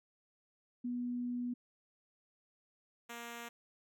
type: tone pair in turn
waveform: sine / 5% pulse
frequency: 244.4 / 235.4 Hz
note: B3 / A#3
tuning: -18 / +17 cents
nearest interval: minor second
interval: 65 cents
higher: first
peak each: -35 / -33 dBFS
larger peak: second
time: 0.84-1.54 / 3.09-3.49 s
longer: first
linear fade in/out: 10 ms
effects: none